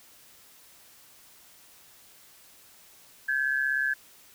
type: tone pair together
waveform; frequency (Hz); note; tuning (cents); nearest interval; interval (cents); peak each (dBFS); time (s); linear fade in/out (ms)
sine; 1563.5 / 1700; G6 / G#6; -5 / +40; minor second; 145; -27; 3.28-3.94; 10
effects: white hiss -55 dBFS RMS until 4.34 s